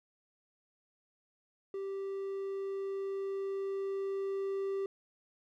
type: tone with level ramp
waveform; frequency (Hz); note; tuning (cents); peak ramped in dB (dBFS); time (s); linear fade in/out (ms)
triangle; 391; G4; -4; -34 to -30; 1.74-4.86; 2
effects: none